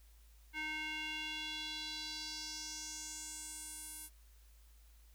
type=tone with band-pass filter sweep; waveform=square; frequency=308.9 Hz; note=D#4; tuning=12 cents flat; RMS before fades=-44 dBFS; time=0.53-4.1 s; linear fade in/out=50 ms; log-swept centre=2100 to 11000 Hz; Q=3.1; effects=added 54 Hz sine -59 dBFS peak until 5.14 s + white hiss -70 dBFS RMS until 5.14 s